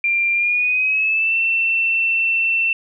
sine tone with pitch glide, 2381 to 2688 Hz, D7 to E7, +23 to +33 cents, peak -15 dBFS, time 0.04-2.73 s, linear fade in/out 2 ms, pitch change +210 cents, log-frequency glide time 0.33-1.37 s, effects none

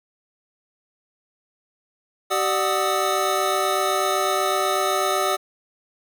square tone cluster, 383.3 / 595 / 740 / 1235 / 1303 Hz, G4 / D5 / F#5 / D#6 / E6, -39 / +22 / 0 / -13 / -20 cents, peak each -27 dBFS, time 2.3-5.37 s, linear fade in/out 20 ms, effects none

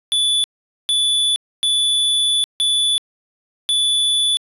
square tone bursts at uneven times, 3466 Hz, A7, 27 cents flat, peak -15 dBFS, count 5, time 0.12-0.44 / 0.89-1.36 / 1.63-2.44 / 2.6-2.98 / 3.69-4.37 s, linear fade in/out 0 ms, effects resampled to 32000 Hz

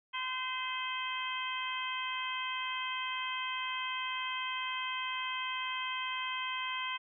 harmonic tone with a mistuned harmonic, 514 Hz, C5, 31 cents flat, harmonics 2 / 3 / 4 / 5 / 6, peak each -38 / -44 / -41 / -41 / -40 dBFS, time 0.13-6.98 s, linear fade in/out 20 ms, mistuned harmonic 6, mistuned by +34 cents, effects none

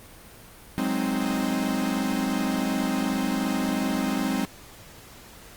45% pulse chord, Ab dominant seventh, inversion third, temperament equal, 185 / 207.7 / 261.6 / 311.1 Hz, Gb3 / Ab3 / C4 / Eb4, 0 / 0 / 0 / 0 cents, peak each -32 / -29 / -27 / -32 dBFS, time 0.78-4.45 s, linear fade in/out 0 ms, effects pink hiss -47 dBFS RMS until 5.56 s + Opus 32 kbps

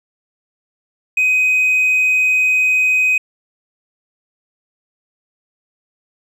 triangle tone, 2513 Hz, D#7, 17 cents sharp, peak -9 dBFS, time 1.17-3.18 s, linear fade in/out 5 ms, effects tanh soft clip ceiling -6 dBFS + resampled to 32000 Hz

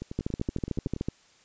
two click trains, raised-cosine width 3 ms, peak -15 / -22 dBFS, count 13 / 11, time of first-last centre 0.19-1.086 / 0.02-0.963 s, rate 13.4 / 10.6 Hz, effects white hiss -60 dBFS RMS until 1.44 s + resampled to 16000 Hz

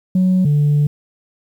sine tone pair in turn, 185 / 146.83 Hz, F#3 / D3, 0 / 0 cents, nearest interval major third, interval 400 cents, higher first, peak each -9 dBFS, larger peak neither, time 0.15-0.45 / 0.45-0.87 s, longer second, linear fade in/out 5 ms, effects tanh soft clip ceiling -9 dBFS + 8-bit

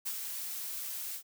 blue noise with ADSR envelope, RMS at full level -34 dBFS, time 0.05-1.23 s, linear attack 20 ms, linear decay 59 ms, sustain -5 dB, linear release 84 ms, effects none

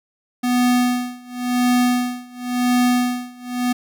square tone with tremolo, 246.9 Hz, B3, in tune, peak -14 dBFS, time 0.43-3.73 s, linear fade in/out 10 ms, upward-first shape sine, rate 0.94 Hz, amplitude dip 95%, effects none

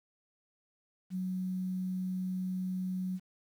sine tone, 185 Hz, F#3, in tune, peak -32 dBFS, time 1.1-3.2 s, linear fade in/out 50 ms, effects 10-bit

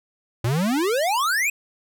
square exponential sweep, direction up, 110 to 2577 Hz, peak -20 dBFS, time 0.44-1.5 s, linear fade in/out 5 ms, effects none

